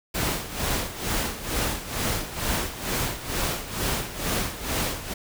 pink noise with tremolo, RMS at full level -25 dBFS, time 0.14-5.14 s, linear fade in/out 10 ms, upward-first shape sine, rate 2.2 Hz, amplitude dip 75%, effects none

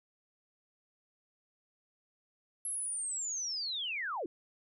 sine linear sweep, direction down, 11220 to 286.7 Hz, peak -34 dBFS, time 2.65-4.26 s, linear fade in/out 2 ms, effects none

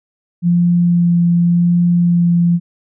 sine tone with vibrato, 173.1 Hz, F3, 15 cents flat, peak -9 dBFS, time 0.42-2.6 s, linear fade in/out 50 ms, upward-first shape sine, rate 0.88 Hz, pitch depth 10 cents each way, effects none

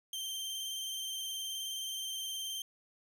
sawtooth tone with vibrato, 3136 Hz, G7, in tune, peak -34 dBFS, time 0.13-2.62 s, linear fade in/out 2 ms, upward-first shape square, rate 19 Hz, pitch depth 21 cents each way, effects none

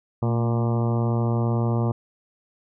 harmonic tone with a mistuned harmonic, 117.7 Hz, A#2, 17 cents sharp, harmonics 1 / 2 / 3 / 4 / 5 / 6 / 7 / 8 / 9 / 10, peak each -21 / -27 / -31 / -33 / -35 / -37 / -38 / -39 / -40 / -41 dBFS, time 0.22-1.92 s, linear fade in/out 5 ms, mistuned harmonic 2, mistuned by -48 cents, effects none

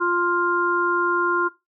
harmonic tone, 350 Hz, F4, 4 cents sharp, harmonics 1 / 3 / 4, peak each -23 / -23 / -23 dBFS, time 0-1.49 s, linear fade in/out 20 ms, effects noise-tail reverb RT60 0.2 s tail -17 dB re dry

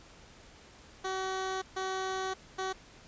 15% pulse tone bursts at uneven times, 378.6 Hz, F#4, 40 cents sharp, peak -26 dBFS, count 3, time 1.04-1.62 / 1.76-2.34 / 2.58-2.73 s, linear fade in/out 10 ms, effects pink hiss -55 dBFS RMS until 3.07 s + resampled to 16000 Hz

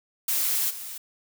blue noise with level steps, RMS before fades -25 / -37 dBFS, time 0.28-0.98 s, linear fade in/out 5 ms, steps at 0.69 s, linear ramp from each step 20 ms, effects none

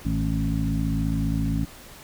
harmonic tone with a mistuned harmonic, 55 Hz, A1, in tune, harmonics 1 / 2 / 3 / 4 / 5, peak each -27 / -29 / -27 / -30 / -29 dBFS, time 0.05-1.65 s, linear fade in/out 5 ms, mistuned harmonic 3, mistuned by -41 cents, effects pink hiss -45 dBFS RMS until 2.03 s

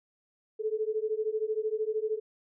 sine beating tone pair, 427.8 / 440.8 Hz, A4 / A4, -49 / +3 cents, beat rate 13 Hz, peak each -31 dBFS, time 0.59-2.2 s, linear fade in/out 20 ms, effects none

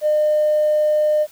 triangle tone with tanh clipping, 606 Hz, D#5, 46 cents flat, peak -13 dBFS, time 0.01-1.27 s, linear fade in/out 50 ms, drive 1 dB, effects white hiss -48 dBFS RMS until 1.31 s

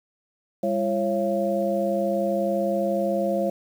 sine tone cluster, 201 / 341.8 / 547 / 679 Hz, G3 / F4 / C#5 / F5, +44 / -37 / -23 / -49 cents, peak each -27 / -30 / -24 / -28 dBFS, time 0.63-3.5 s, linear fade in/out 5 ms, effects 8-bit

